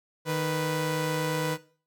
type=tone pair together; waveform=sawtooth; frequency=154.94 / 493.9 Hz; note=D#3 / B4; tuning=-7 / 0 cents; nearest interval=octave + minor sixth; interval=2007 cents; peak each=-25 dBFS; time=0.25-1.58 s; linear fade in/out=50 ms; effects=noise-tail reverb RT60 0.4 s tail -17 dB re dry